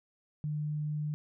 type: tone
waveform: sine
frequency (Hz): 150.4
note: D3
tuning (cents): +42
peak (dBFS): -31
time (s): 0.44-1.14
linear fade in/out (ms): 0
effects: none